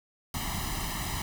pink noise with comb filter, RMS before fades -33 dBFS, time 0.34-1.22 s, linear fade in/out 2 ms, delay 1 ms, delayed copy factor +0.85, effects none

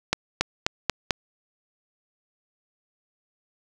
accelerating click train, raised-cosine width 0.2 ms, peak -3 dBFS, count 5, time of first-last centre 0.13-1.108 s, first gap 280 ms, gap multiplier 0.91, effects none

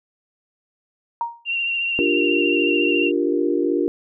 sine tone with exponential decay, 936 Hz, A#5, 7 cents sharp, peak -17 dBFS, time 1.21-1.45 s, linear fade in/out 1 ms, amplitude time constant 51 ms
sine tone with vibrato, 2756 Hz, F7, 24 cents flat, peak -20 dBFS, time 1.45-3.12 s, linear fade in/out 50 ms, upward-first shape triangle, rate 14 Hz, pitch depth 31 cents each way
sine chord, G minor seventh, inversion second, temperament equal, 293.7 / 349.2 / 392 / 466.2 Hz, D4 / F4 / G4 / Bb4, 0 / 0 / 0 / 0 cents, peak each -22 / -21 / -25 / -25 dBFS, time 1.99-3.88 s, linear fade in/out 0 ms
effects none

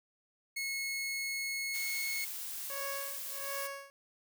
sawtooth tone, 2180 Hz, C#7, 29 cents flat, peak -31 dBFS, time 0.56-2.25 s, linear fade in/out 10 ms
blue noise, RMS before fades -41 dBFS, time 1.73-3.68 s, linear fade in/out 20 ms
15% pulse tone with tremolo, 554.4 Hz, C#5, in tune, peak -31 dBFS, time 2.7-3.9 s, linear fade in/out 0 ms, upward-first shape sine, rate 1.4 Hz, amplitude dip 95%
effects none

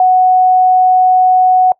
sine tone, 740 Hz, F#5, in tune, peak -5 dBFS, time 0-1.72 s, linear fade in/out 2 ms, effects noise-tail reverb RT60 0.1 s tail -23 dB re dry

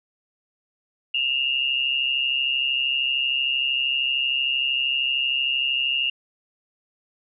sine tone pair together, 2708 / 2841 Hz, E7 / F7, +46 / +29 cents, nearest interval minor second, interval 83 cents, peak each -25 / -22 dBFS, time 1.14-6.1 s, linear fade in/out 5 ms, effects none

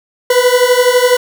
40% pulse beating tone pair, 490 / 502 Hz, B4 / B4, -14 / +28 cents, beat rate 12 Hz, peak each -10 dBFS, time 0.3-1.17 s, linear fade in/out 5 ms, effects 7-bit

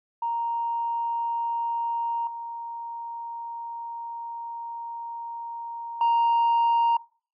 sine tone with level steps, 932.3 Hz, A#5, in tune, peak -24 / -32 / -16 dBFS, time 0.22-6.97 s, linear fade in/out 5 ms, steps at 2.27 / 6.01 s, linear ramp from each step 2 ms, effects noise-tail reverb RT60 0.4 s tail -23 dB re dry + tanh soft clip ceiling -17 dBFS

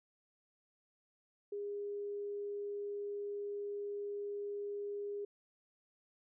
sine tone, 407.8 Hz, G#4, 32 cents flat, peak -38 dBFS, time 1.52-5.25 s, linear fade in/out 5 ms, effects none

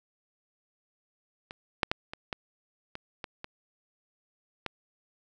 clicks, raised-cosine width 0.3 ms, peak -24 / -7 / -10 / -22 / -16 / -22 / -20 / -22 / -16 dBFS, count 9, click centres 1.509 / 1.832 / 1.915 / 2.135 / 2.328 / 2.954 / 3.242 / 3.444 / 4.663 s, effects none

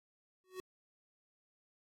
square tone with exponential growth, 371.8 Hz, F#4, 8 cents sharp, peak -39 dBFS, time 0.44-0.6 s, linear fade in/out 0 ms, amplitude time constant 34 ms, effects AAC 48 kbps

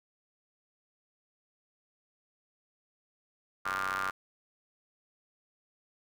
sawtooth ring-modulated tone, 95 Hz, F#2, 46 cents sharp, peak -24 dBFS, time 3.65-4.11 s, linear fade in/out 10 ms, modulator 1300 Hz, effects none

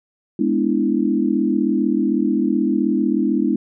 sine chord, E dominant seventh, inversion first, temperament equal, 207.7 / 246.9 / 293.7 / 329.6 Hz, G#3 / B3 / D4 / E4, 0 / 0 / 0 / 0 cents, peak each -21 dBFS, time 0.39-3.56 s, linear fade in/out 5 ms, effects none

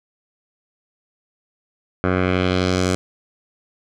10% pulse tone with low-pass filter sweep, 91.8 Hz, F#2, 13 cents flat, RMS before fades -19 dBFS, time 2.04-2.95 s, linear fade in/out 0 ms, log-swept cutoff 1500 to 8200 Hz, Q 1.6, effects none

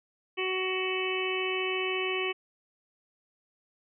harmonic tone, 373.8 Hz, F#4, 18 cents sharp, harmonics 1 / 2 / 3 / 5 / 6 / 7 / 8, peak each -31 / -42 / -38 / -41 / -36 / -35 / -36 dBFS, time 0.37-2.33 s, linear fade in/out 20 ms, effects none

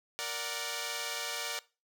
5% pulse chord, Bb augmented, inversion none, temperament equal, 466.2 / 587.3 / 740 Hz, Bb4 / D5 / F#5, 0 / 0 / 0 cents, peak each -28 / -27 / -29 dBFS, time 0.19-1.59 s, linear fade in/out 0 ms, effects noise-tail reverb RT60 0.3 s tail -20 dB re dry

